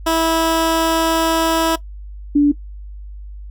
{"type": "tone pair in turn", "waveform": ["15% pulse", "sine"], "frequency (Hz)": [326.5, 290], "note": ["E4", "D4"], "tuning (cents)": [-17, -22], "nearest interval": "major second", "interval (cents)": 205, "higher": "first", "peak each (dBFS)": -8, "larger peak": "neither", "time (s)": [[0.06, 1.76], [2.35, 2.52]], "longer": "first", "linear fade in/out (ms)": 10, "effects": ["noise-tail reverb RT60 0.1 s tail -17 dB re dry", "added 50 Hz sine -30 dBFS peak until 3.5 s"]}